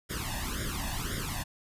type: noise with flanger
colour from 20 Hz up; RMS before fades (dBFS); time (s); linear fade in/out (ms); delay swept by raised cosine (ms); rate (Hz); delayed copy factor
pink; -34; 0.09-1.44; 20; 0.57 to 1.14; 1.9; +0.95
effects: resampled to 32000 Hz